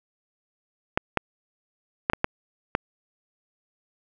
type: clicks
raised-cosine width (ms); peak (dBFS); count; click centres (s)
0.5; -5; 6; 0.975 / 1.173 / 2.099 / 2.134 / 2.244 / 2.751
effects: none